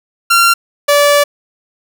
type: tone pair in turn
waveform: sawtooth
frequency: 1376 / 578.5 Hz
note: F6 / D5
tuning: -26 / -26 cents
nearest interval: octave + minor third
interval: 1500 cents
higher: first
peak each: -3 dBFS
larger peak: neither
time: 0.3-0.54 / 0.88-1.24 s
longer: second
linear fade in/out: 10 ms
effects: none